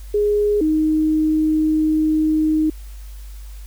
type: tone pair in turn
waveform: sine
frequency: 415.3 / 311.1 Hz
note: G#4 / D#4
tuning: 0 / 0 cents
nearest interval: perfect fourth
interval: 500 cents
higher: first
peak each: -14 dBFS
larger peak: neither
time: 0.14-0.61 / 0.61-2.7 s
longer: second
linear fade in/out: 5 ms
effects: added 50 Hz sine -32 dBFS peak until 3.66 s + white hiss -49 dBFS RMS until 3.66 s